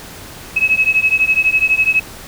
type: beating tone pair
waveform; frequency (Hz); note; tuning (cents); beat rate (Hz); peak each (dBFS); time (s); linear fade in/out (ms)
sine; 2564 / 2576; E7 / E7; -49 / -41; 12; -14; 0.56-2; 10
effects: pink hiss -34 dBFS RMS until 2.27 s